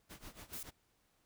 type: noise with tremolo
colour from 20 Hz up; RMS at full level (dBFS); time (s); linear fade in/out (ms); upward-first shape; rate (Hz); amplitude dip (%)
pink; -50; 0.09-0.71; 20; sine; 7.1; 85
type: noise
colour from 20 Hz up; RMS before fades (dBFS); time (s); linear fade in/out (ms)
blue; -45; 0.53-0.63; 2
effects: pink hiss -75 dBFS RMS until 1.25 s